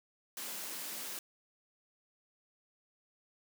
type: high-pass noise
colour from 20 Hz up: white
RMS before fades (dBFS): -42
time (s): 0.37-1.19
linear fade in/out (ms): 2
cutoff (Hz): 170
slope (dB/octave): 96
effects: none